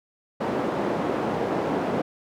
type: band-pass noise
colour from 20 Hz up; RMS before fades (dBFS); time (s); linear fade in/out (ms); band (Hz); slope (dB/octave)
white; -26; 0.4-2.02; 10; 190 to 580; 12
effects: none